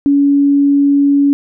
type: tone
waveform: sine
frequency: 282.5 Hz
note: C#4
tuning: 33 cents sharp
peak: -7 dBFS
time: 0.06-1.33 s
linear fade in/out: 0 ms
effects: none